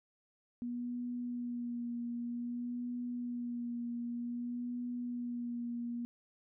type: tone with vibrato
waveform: sine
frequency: 240.8 Hz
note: B3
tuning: 44 cents flat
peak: -36 dBFS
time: 0.62-6.05 s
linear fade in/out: 0 ms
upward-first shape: sine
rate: 0.53 Hz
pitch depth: 22 cents each way
effects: none